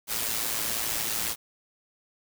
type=noise with amplitude modulation; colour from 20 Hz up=white; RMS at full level=-27 dBFS; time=0.07-1.36 s; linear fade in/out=50 ms; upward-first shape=sine; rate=112 Hz; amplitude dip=55%; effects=none